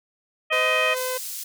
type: harmonic tone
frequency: 627 Hz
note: D#5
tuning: 13 cents sharp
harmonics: 1 / 2 / 3 / 4 / 5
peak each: -26 / -27 / -26 / -23 / -29 dBFS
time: 0.5-0.95 s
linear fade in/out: 20 ms
type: tone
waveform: sawtooth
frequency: 510 Hz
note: C5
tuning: 44 cents flat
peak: -22 dBFS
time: 0.52-1.18 s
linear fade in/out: 10 ms
type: high-pass noise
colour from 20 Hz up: pink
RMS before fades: -33 dBFS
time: 0.96-1.44 s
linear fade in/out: 10 ms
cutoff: 6200 Hz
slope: 12 dB/octave
effects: none